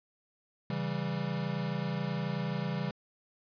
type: chord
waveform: square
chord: C# diminished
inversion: none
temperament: equal with one note detuned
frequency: 137.32 / 164.81 / 196 Hz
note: C#3 / E3 / G3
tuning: -16 / 0 / 0 cents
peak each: -37 / -36 / -37 dBFS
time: 0.7-2.91 s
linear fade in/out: 2 ms
effects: resampled to 11025 Hz